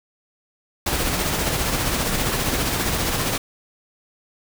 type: noise with tremolo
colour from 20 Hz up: pink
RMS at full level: -21 dBFS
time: 0.86-3.38 s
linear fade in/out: 5 ms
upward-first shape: sine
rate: 15 Hz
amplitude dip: 35%
effects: none